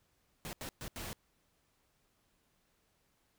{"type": "noise bursts at uneven times", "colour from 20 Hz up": "pink", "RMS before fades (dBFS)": -43, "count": 4, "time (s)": [[0.45, 0.53], [0.61, 0.69], [0.81, 0.88], [0.96, 1.13]], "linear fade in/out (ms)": 0, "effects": ["pink hiss -75 dBFS RMS until 3.38 s"]}